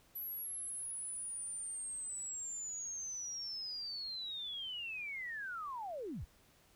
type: linear sweep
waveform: sine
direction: down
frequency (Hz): 11840 to 33.82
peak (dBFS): -40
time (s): 0.15-6.25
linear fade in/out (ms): 10
effects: pink hiss -67 dBFS RMS until 6.75 s